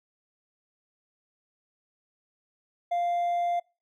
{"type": "tone with hard clipping", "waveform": "sine", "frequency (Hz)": 697, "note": "F5", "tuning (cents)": -4, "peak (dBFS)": -25, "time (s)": [2.91, 3.6], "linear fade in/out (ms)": 10, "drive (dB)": 2, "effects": ["noise-tail reverb RT60 0.3 s tail -26 dB re dry"]}